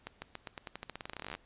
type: accelerating click train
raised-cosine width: 0.3 ms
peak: -24 dBFS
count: 25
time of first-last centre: 0.07-1.35 s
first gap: 150 ms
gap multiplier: 0.89
effects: pink hiss -65 dBFS RMS until 1.45 s + resampled to 8000 Hz